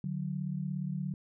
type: tone pair together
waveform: sine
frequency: 147.91 / 185 Hz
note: D3 / F#3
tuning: +13 / 0 cents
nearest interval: major third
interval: 387 cents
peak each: -35 / -35 dBFS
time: 0.04-1.14 s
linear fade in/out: 2 ms
effects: none